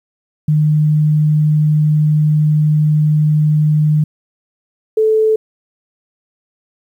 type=tone pair in turn; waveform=sine; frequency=152.1 / 436.8 Hz; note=D#3 / A4; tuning=-39 / -13 cents; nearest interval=octave + tritone; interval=1826 cents; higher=second; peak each=-9 dBFS; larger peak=neither; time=0.48-4.04 / 4.97-5.36 s; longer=first; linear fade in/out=5 ms; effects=8-bit